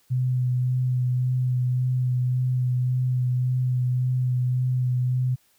sine tone with vibrato, 126.2 Hz, B2, 38 cents sharp, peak -20 dBFS, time 0.1-5.36 s, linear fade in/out 20 ms, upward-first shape sine, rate 1.8 Hz, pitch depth 15 cents each way, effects white hiss -63 dBFS RMS until 5.58 s

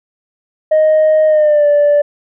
sine tone with pitch glide, 622.3 to 584 Hz, D#5 to D5, 0 to -10 cents, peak -5 dBFS, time 0.71-2.02 s, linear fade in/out 10 ms, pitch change -110 cents, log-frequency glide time 1.27-1.67 s, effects tanh soft clip ceiling -5 dBFS

